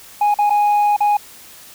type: tone with dropouts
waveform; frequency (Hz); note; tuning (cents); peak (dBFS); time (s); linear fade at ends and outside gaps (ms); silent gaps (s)
sine; 828; G#5; -5; -9; 0.21-1.17; 5; 0.342-0.387 / 0.497-0.504 / 0.965-1.005
effects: tanh soft clip ceiling -11 dBFS + white hiss -41 dBFS RMS until 1.74 s